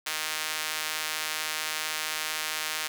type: tone with high-pass filter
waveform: sawtooth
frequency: 155.56 Hz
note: D#3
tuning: in tune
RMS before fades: -32 dBFS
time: 0.06-2.88 s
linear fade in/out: 10 ms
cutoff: 1800 Hz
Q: 0.68
effects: none